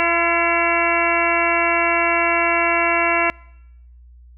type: harmonic tone with a mistuned harmonic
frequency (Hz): 340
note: F4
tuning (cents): -46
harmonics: 1 / 2 / 3 / 4 / 5 / 6 / 7 / 8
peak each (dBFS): -26 / -22 / -23 / -24 / -25 / -25 / -22 / -23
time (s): 0-3.3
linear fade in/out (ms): 0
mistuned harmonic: 7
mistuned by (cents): -71
effects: noise-tail reverb RT60 0.9 s tail -26 dB re dry + added 60 Hz sine -42 dBFS peak until 4.37 s